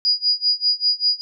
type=tone with tremolo; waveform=sine; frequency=4895 Hz; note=D#8; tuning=29 cents flat; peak=-13 dBFS; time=0.05-1.21 s; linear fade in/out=0 ms; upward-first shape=sine; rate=5.1 Hz; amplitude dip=95%; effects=none